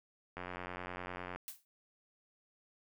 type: click train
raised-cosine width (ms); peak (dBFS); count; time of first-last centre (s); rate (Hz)
0.5; -27; 90; 0.37-1.36; 89.9
type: noise with exponential decay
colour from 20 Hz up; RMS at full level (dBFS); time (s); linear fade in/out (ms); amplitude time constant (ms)
blue; -41; 1.48-1.65; 0; 35
effects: none